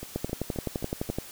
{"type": "two click trains", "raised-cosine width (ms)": 2, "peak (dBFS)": [-23, -15], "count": [5, 13], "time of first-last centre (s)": [[0.03, 1.091], [0.16, 1.186]], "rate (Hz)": [3.77, 11.7], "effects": ["white hiss -45 dBFS RMS until 1.31 s"]}